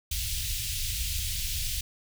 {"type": "band-stop noise", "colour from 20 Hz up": "pink", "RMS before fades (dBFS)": -31, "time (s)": [0.11, 1.81], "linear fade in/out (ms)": 5, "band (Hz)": [100, 2800], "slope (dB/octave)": 24, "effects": []}